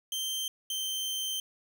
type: tone pair in turn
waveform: sawtooth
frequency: 3136 / 3118 Hz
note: G7 / G7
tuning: 0 / -10 cents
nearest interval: unison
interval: 10 cents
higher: first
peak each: -28 dBFS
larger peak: neither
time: 0.12-0.48 / 0.7-1.4 s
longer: second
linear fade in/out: 2 ms
effects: none